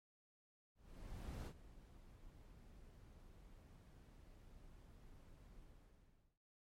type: noise with ADSR envelope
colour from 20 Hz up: brown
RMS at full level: -45 dBFS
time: 0.75-6.39 s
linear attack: 710 ms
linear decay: 73 ms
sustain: -16 dB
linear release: 820 ms
effects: MP3 64 kbps